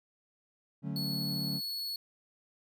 triangle chord, D major seventh, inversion none, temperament equal, 146.83 / 185 / 220 / 277.2 Hz, D3 / F#3 / A3 / C#4, 0 / 0 / 0 / 0 cents, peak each -35 / -37 / -39 / -40 dBFS, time 0.82-1.61 s, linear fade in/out 50 ms
45% pulse tone, 4389 Hz, C#8, 18 cents flat, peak -34 dBFS, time 0.96-1.96 s, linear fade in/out 2 ms
effects none

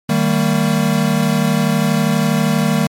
square chord, Eb major, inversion none, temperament equal with one note detuned, 155.56 / 196 / 228.3 Hz, Eb3 / G3 / Bb3, 0 / 0 / -36 cents, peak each -18 dBFS, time 0.09-2.87 s, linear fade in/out 5 ms, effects MP3 64 kbps

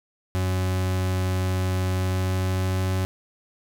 40% pulse tone with pitch glide, 92.8 to 93.66 Hz, F#2 to F#2, +6 to +22 cents, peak -21 dBFS, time 0.35-3.05 s, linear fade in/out 0 ms, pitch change +16 cents, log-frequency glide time 1.98-2.91 s, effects none

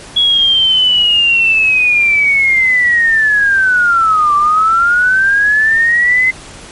sine linear two-way sweep, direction down then up, 3364 to 1164 to 2059 Hz, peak -7 dBFS, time 0.16-6.31 s, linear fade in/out 10 ms, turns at 4.35 s, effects pink hiss -33 dBFS RMS until 6.71 s + MP3 48 kbps

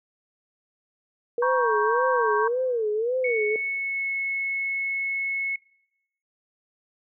sine tone with vibrato, 466.2 Hz, A#4, in tune, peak -22 dBFS, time 1.38-3.56 s, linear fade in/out 2 ms, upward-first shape sine, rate 1.8 Hz, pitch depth 180 cents each way
sine chord, G diminished, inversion first, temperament equal with one note detuned, 951.9 / 1108.7 / 1568 Hz, Bb5 / Db6 / G6, +36 / 0 / 0 cents, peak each -25 / -25 / -28 dBFS, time 1.42-2.48 s, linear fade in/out 5 ms
sine tone with pitch glide, 2217 to 2192 Hz, C#7 to C#7, 0 to -20 cents, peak -25 dBFS, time 3.24-5.56 s, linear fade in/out 5 ms, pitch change -20 cents, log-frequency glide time 3.36-4.12 s
effects noise-tail reverb RT60 0.9 s tail -23 dB re dry

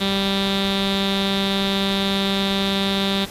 sawtooth tone with low-pass filter, 196 Hz, G3, in tune, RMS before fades -21 dBFS, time 0-3.26 s, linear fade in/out 20 ms, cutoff 3700 Hz, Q 8.6, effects pink hiss -36 dBFS RMS until 3.3 s + resampled to 32000 Hz

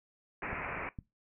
white low-pass noise, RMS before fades -39 dBFS, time 0.42-0.89 s, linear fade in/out 2 ms, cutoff 2500 Hz, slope 96 dB/octave
clicks, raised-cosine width 5 ms, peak -29 dBFS, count 2, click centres 0.53 / 0.988 s
effects noise-tail reverb RT60 0.2 s tail -19 dB re dry

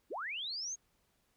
sine linear sweep, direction up, 230 to 6645 Hz, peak -37 dBFS, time 0.1-0.76 s, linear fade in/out 20 ms, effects pink hiss -75 dBFS RMS until 1.36 s

